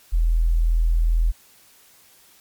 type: tone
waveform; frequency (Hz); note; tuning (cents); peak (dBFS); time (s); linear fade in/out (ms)
sine; 41.2; E1; 0; -15; 0.12-1.32; 20
effects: white hiss -53 dBFS RMS until 2.4 s + MP3 96 kbps